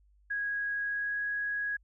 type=tone with pitch glide; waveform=sine; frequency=1652 to 1661.6 Hz; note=G#6 to G#6; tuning=-10 to 0 cents; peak=-30 dBFS; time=0.3-1.77 s; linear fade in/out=10 ms; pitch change=+10 cents; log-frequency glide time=0.84-1.22 s; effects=added 50 Hz sine -61 dBFS peak until 1.83 s